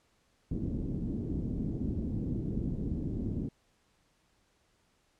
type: low-pass noise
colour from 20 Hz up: white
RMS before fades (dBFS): -34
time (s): 0.51-3.49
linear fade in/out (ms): 5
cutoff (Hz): 280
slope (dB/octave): 24
effects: pink hiss -71 dBFS RMS until 5.19 s + low-pass 9000 Hz 12 dB/octave